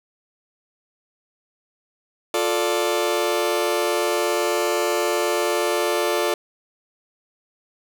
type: chord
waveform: sawtooth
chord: D minor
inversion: first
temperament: just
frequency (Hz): 352.4 / 440.5 / 587.3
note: F4 / A4 / D5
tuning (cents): +16 / +2 / 0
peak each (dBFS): -20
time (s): 2.34-6.34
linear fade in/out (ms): 2
effects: none